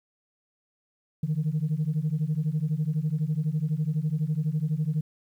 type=beating tone pair; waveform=sine; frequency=148.3 / 160.3 Hz; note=D3 / E3; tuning=+17 / -48 cents; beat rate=12 Hz; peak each=-26 / -26 dBFS; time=1.23-5.01 s; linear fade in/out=5 ms; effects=tanh soft clip ceiling -19 dBFS + 10-bit